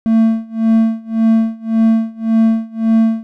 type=tone with tremolo; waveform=triangle; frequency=224.3 Hz; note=A3; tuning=34 cents sharp; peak=-5 dBFS; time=0.06-3.23 s; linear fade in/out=0 ms; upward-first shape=sine; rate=1.8 Hz; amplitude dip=95%; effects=none